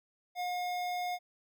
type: tone with notch filter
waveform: square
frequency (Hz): 717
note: F5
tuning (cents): +45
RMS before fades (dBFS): -35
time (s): 0.35-1.19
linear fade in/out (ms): 50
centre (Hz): 9000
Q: 1.1
effects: none